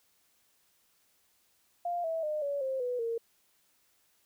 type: tone with pitch steps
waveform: sine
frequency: 698.5 / 651.7 / 608.1 / 567.4 / 529.4 / 493.9 / 460.8 Hz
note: F5 / E5 / D#5 / C#5 / C5 / B4 / A#4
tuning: 0 / -20 / -40 / +40 / +20 / 0 / -20 cents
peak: -30 dBFS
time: 1.85-3.18 s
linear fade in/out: 5 ms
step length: 190 ms
effects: white hiss -70 dBFS RMS until 4.25 s